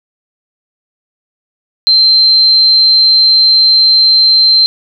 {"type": "tone", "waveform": "sine", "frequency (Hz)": 4124, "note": "C8", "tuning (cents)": -26, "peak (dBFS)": -4, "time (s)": [1.87, 4.66], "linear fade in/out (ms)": 0, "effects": []}